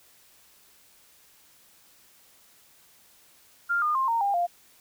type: tone with pitch steps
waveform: sine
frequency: 1396.9 / 1216.1 / 1058.7 / 921.6 / 802.3 / 698.5 Hz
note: F6 / D#6 / C6 / A#5 / G5 / F5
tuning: 0 / -40 / +20 / -20 / +40 / 0 cents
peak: -22 dBFS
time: 3.69-4.47 s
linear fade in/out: 20 ms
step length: 130 ms
effects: white hiss -58 dBFS RMS until 4.8 s